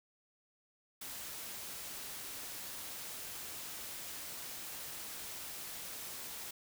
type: noise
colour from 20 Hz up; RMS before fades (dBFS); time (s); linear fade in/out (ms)
white; -45; 1.01-6.51; 5
effects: none